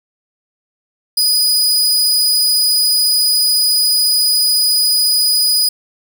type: tone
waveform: sawtooth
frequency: 4957 Hz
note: D#8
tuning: 7 cents flat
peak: -8 dBFS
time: 1.17-5.69 s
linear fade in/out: 5 ms
effects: none

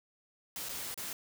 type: noise with dropouts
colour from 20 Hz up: white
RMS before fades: -40 dBFS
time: 0.56-1.13 s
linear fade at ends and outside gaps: 1 ms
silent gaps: 0.688-0.692 / 0.943-0.976 s
effects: none

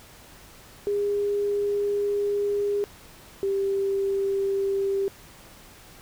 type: tone pair in turn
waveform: sine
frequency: 407.5 / 393 Hz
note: G#4 / G4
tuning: -33 / +4 cents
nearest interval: minor second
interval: 63 cents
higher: first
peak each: -22 dBFS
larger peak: neither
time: 0.87-2.84 / 3.43-5.08 s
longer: first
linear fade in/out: 0 ms
effects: pink hiss -49 dBFS RMS until 6.01 s

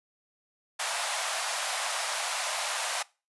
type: high-pass noise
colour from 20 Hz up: pink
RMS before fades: -31 dBFS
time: 0.79-3.03 s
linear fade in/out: 10 ms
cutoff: 610 Hz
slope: 48 dB/octave
effects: noise-tail reverb RT60 0.3 s tail -22 dB re dry + resampled to 24000 Hz

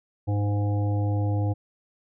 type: harmonic tone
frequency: 102.6 Hz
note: G#2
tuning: 21 cents flat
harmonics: 1 / 3 / 5 / 7 / 8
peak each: -22 / -32 / -36 / -39 / -40 dBFS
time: 0.27-1.54 s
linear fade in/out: 20 ms
effects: none

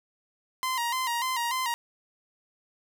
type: tone with vibrato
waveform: sawtooth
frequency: 987 Hz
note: B5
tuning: 1 cent flat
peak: -23 dBFS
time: 0.63-1.74 s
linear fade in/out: 0 ms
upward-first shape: square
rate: 3.4 Hz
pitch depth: 79 cents each way
effects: none

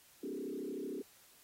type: tone with frequency modulation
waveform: sine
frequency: 335.6 Hz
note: E4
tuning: 31 cents sharp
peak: -38 dBFS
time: 0.23-1.02 s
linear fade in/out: 5 ms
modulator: 33.2 Hz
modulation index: 2.8
effects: white hiss -63 dBFS RMS until 1.43 s + AAC 48 kbps

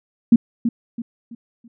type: tone with echo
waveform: sine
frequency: 233.1 Hz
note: A#3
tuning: in tune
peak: -6 dBFS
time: 0.32-0.36 s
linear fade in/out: 5 ms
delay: 330 ms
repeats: 4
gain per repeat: -9 dB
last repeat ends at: 1.68 s
effects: none

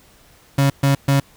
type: tone bursts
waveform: 35% pulse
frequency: 138.59 Hz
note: C#3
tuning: in tune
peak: -11 dBFS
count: 3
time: 0.58-1.2 s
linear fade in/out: 5 ms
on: 120 ms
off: 130 ms
effects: pink hiss -51 dBFS RMS until 1.36 s

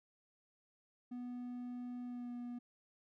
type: tone with pitch glide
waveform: triangle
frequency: 245.8 to 242.4 Hz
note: B3 to B3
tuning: -8 to -32 cents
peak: -40 dBFS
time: 1.11-2.59 s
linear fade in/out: 10 ms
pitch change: -24 cents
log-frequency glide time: 2.05-2.31 s
effects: none

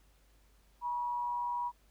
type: tone with frequency modulation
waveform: sine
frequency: 966 Hz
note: B5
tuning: 39 cents flat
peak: -32 dBFS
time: 0.81-1.72 s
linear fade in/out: 50 ms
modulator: 133 Hz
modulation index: 0.27
effects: added 50 Hz sine -64 dBFS peak until 1.9 s + pink hiss -70 dBFS RMS until 1.9 s

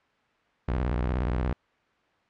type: tone with vibrato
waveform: sawtooth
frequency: 61.2 Hz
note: B1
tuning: 15 cents flat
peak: -21 dBFS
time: 0.68-1.53 s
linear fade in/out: 5 ms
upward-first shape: square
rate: 17 Hz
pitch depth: 250 cents each way
effects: white hiss -65 dBFS RMS until 2.29 s + low-pass 2000 Hz 12 dB/octave

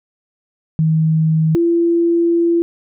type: tone pair in turn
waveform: sine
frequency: 158.8 / 339.2 Hz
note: D#3 / E4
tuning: +36 / +50 cents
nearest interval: octave + minor second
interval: 1314 cents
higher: second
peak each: -11 / -11 dBFS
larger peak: neither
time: 0.79-1.55 / 1.55-2.62 s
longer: second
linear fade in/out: 0 ms
effects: none

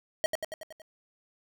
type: tone with echo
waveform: square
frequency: 634 Hz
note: D#5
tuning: 32 cents sharp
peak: -24 dBFS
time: 0.24-0.26 s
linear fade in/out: 0 ms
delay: 93 ms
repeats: 6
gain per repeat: -4 dB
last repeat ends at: 0.818 s
effects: none

